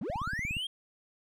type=linear sweep; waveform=triangle; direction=up; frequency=146.83 to 3271 Hz; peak=-31 dBFS; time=0.01-0.67 s; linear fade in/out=5 ms
type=click train; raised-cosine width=5 ms; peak=-26 dBFS; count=9; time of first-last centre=0.1-0.568 s; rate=17.1 Hz
effects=none